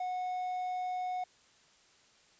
triangle tone, 732 Hz, F#5, 19 cents flat, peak -31 dBFS, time 0-1.24 s, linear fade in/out 5 ms, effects white hiss -64 dBFS RMS until 2.39 s + resampled to 16000 Hz

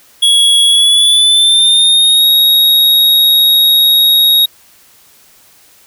square tone with pitch glide, 3342 to 3773 Hz, G#7 to A#7, +10 to +20 cents, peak -6 dBFS, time 0.22-4.46 s, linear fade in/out 10 ms, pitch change +210 cents, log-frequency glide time 0.66-2.26 s, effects white hiss -45 dBFS RMS until 5.86 s

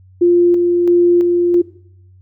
sine tone with tremolo, 349.2 Hz, F4, in tune, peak -7 dBFS, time 0.21-1.62 s, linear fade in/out 10 ms, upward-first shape square, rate 1.5 Hz, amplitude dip 30%, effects noise-tail reverb RT60 0.7 s tail -19 dB re dry + added 93 Hz sine -42 dBFS peak until 2.21 s

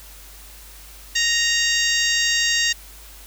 harmonic tone, 932.3 Hz, A#5, in tune, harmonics 2 / 3 / 4 / 5 / 6 / 7 / 8, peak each -22 / -24 / -25 / -26 / -27 / -27 / -28 dBFS, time 1.15-2.73 s, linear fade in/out 10 ms, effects added 50 Hz sine -43 dBFS peak until 3.26 s + white hiss -44 dBFS RMS until 3.26 s

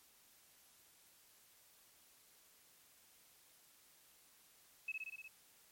sine tone with echo, 2585 Hz, E7, 34 cents flat, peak -38 dBFS, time 4.88-4.92 s, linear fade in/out 5 ms, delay 60 ms, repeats 6, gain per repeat -2 dB, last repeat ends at 5.28 s, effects white hiss -67 dBFS RMS until 5.71 s + MP3 64 kbps

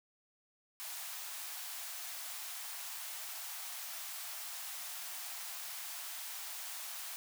white high-pass noise, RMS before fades -44 dBFS, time 0.8-7.16 s, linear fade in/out 0 ms, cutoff 630 Hz, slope 96 dB/octave, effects none

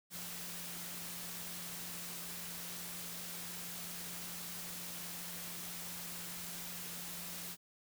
sine tone in noise, 174.61 Hz, F3, in tune, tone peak -53 dBFS, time 0.1-7.57 s, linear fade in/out 50 ms, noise white, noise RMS -45 dBFS, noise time 0.1-7.57 s, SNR -11 dB, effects none

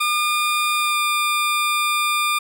20% pulse tone with pitch glide, 1209 to 1200 Hz, D6 to D6, +50 to +37 cents, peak -13 dBFS, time 0-2.39 s, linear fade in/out 10 ms, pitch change -13 cents, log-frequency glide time 0.76-0.96 s, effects none

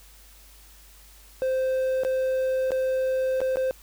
triangle tone with dropouts, 521 Hz, C5, 7 cents flat, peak -20 dBFS, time 1.42-3.71 s, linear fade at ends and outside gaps 0 ms, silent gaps 2.035-2.049 / 2.707-2.718 / 3.405-3.415 / 3.558-3.57 s, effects added 50 Hz sine -51 dBFS peak until 3.82 s + white hiss -53 dBFS RMS until 3.82 s

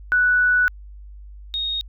sine tone pair in turn, 1480 / 3729 Hz, F#6 / A#7, 0 / 0 cents, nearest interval octave + major third, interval 1600 cents, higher second, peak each -14 / -22 dBFS, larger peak first, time 0.12-0.68 / 1.54-1.81 s, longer first, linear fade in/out 0 ms, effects added 50 Hz sine -37 dBFS peak until 1.88 s

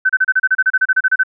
sine tone bursts, 1525 Hz, G6, 48 cents flat, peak -9 dBFS, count 16, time 0.05-1.235 s, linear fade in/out 10 ms, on 45 ms, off 31 ms, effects none

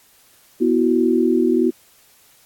sine chord, B suspended fourth, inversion none, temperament just, 246.9 / 329.3 / 370.4 Hz, B3 / E4 / F#4, 0 / -2 / +2 cents, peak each -18 dBFS, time 0.6-1.71 s, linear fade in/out 20 ms, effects white hiss -53 dBFS RMS until 2.45 s + AAC 64 kbps

